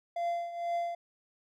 triangle tone with tremolo, 688 Hz, F5, 26 cents flat, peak -26 dBFS, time 0.16-0.95 s, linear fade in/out 5 ms, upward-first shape triangle, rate 2.1 Hz, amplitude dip 75%, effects none

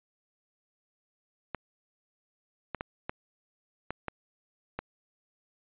clicks, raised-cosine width 0.5 ms, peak -18 dBFS, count 7, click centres 1.547 / 2.747 / 2.809 / 3.095 / 3.906 / 4.083 / 4.79 s, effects resampled to 8000 Hz

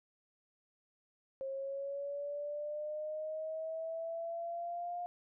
sine linear sweep, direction up, 535 to 708 Hz, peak -37 dBFS, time 1.41-5.06 s, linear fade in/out 0 ms, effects none

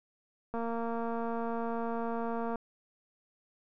click train, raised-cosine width 1 ms, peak -23 dBFS, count 467, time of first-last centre 0.54-2.557 s, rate 231 Hz, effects none

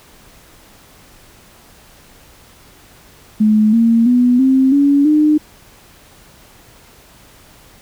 sine tone with pitch steps, 214.4 / 229.8 / 246.3 / 264 / 282.9 / 303.2 Hz, A3 / A#3 / B3 / C4 / C#4 / D#4, -45 / -25 / -5 / +16 / +35 / -45 cents, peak -8 dBFS, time 3.4-5.38 s, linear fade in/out 10 ms, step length 330 ms, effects pink hiss -45 dBFS RMS until 7.81 s

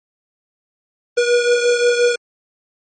square beating tone pair, 481.2 / 486.9 Hz, B4 / B4, -45 / -25 cents, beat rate 5.7 Hz, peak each -14 / -20 dBFS, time 1.17-2.16 s, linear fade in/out 10 ms, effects MP3 32 kbps

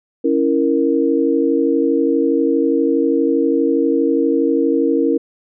sine chord, A# diminished, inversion first, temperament equal, 277.2 / 329.6 / 466.2 Hz, C#4 / E4 / A#4, 0 / 0 / 0 cents, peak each -17 dBFS, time 0.24-5.18 s, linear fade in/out 10 ms, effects none

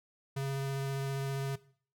square tone with vibrato, 136.8 Hz, C#3, 23 cents flat, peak -33 dBFS, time 0.36-1.56 s, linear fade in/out 10 ms, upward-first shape sine, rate 15 Hz, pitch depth 10 cents each way, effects noise-tail reverb RT60 0.5 s tail -18 dB re dry

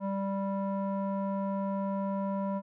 square tone with low-pass filter, 196 Hz, G3, in tune, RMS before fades -32 dBFS, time 0-2.62 s, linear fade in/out 50 ms, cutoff 850 Hz, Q 4.8, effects none

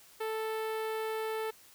sawtooth tone with notch filter, 440 Hz, A4, in tune, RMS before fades -35 dBFS, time 0.2-1.51 s, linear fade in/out 10 ms, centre 6400 Hz, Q 0.57, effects white hiss -58 dBFS RMS until 1.74 s

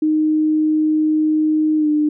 sine tone with pitch glide, 309.3 to 301 Hz, D#4 to D4, -10 to +43 cents, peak -13 dBFS, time 0.02-2.09 s, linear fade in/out 5 ms, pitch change -47 cents, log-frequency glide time 1.77-1.88 s, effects none

